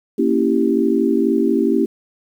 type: chord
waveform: sine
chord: A# diminished seventh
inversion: none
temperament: equal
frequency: 233.1 / 277.2 / 329.6 / 392 Hz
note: A#3 / C#4 / E4 / G4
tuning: 0 / 0 / 0 / 0 cents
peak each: -19 dBFS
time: 0.18-1.86 s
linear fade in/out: 10 ms
effects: 8-bit